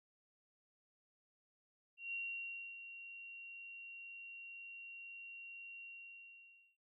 sine tone with ADSR envelope, 2751 Hz, F7, 27 cents flat, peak -39 dBFS, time 1.97-6.77 s, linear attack 160 ms, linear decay 630 ms, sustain -10 dB, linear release 940 ms, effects none

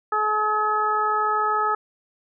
harmonic tone, 426.5 Hz, G#4, 46 cents sharp, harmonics 1 / 2 / 3 / 4, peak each -29 / -25 / -21 / -32 dBFS, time 0.12-1.75 s, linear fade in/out 5 ms, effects none

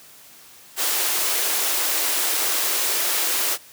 white high-pass noise, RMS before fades -22 dBFS, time 0.76-3.58 s, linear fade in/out 50 ms, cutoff 290 Hz, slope 96 dB/octave, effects white hiss -47 dBFS RMS until 3.72 s + high-pass 80 Hz 12 dB/octave

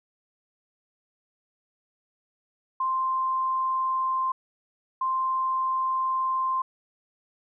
sine tone pair in turn, 1046.5 / 1046.5 Hz, C6 / C6, 0 / 0 cents, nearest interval unison, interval 0 cents, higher neither, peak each -23 dBFS, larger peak neither, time 2.8-4.32 / 5.01-6.62 s, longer second, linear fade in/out 5 ms, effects none

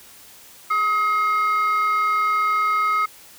sine tone pair together, 1268.9 / 2134 Hz, D#6 / C7, +34 / +34 cents, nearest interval major sixth, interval 900 cents, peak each -16 / -24 dBFS, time 0.7-3.06 s, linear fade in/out 10 ms, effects tanh soft clip ceiling -14 dBFS + white hiss -46 dBFS RMS until 3.38 s

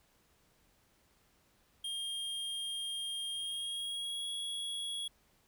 square tone with pitch glide, 3220 to 3335 Hz, G7 to G#7, +46 to +7 cents, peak -37 dBFS, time 1.84-5.08 s, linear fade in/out 5 ms, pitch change +61 cents, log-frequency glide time 3.31-4.3 s, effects pink hiss -70 dBFS RMS until 5.47 s

